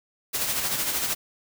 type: noise with tremolo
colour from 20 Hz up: white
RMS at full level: -25 dBFS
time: 0.33-1.15 s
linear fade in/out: 20 ms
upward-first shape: sine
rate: 13 Hz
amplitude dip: 45%
effects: none